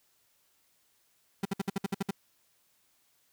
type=tone bursts; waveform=35% pulse; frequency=196 Hz; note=G3; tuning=in tune; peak=-26 dBFS; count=9; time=1.43-2.109 s; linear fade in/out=5 ms; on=23 ms; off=59 ms; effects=white hiss -70 dBFS RMS until 3.32 s